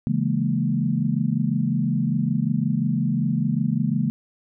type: chord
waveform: sine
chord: A# half-diminished seventh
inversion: first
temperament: equal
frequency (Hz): 138.59 / 164.81 / 207.7 / 233.1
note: C#3 / E3 / G#3 / A#3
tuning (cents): 0 / 0 / 0 / 0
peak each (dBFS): -25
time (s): 0.07-4.1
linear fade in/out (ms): 0
effects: none